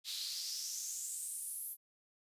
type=noise with high-pass filter sweep; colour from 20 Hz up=pink; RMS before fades=-42 dBFS; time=0.04-1.77 s; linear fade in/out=50 ms; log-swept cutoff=3700 to 12000 Hz; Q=4.6; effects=resampled to 32000 Hz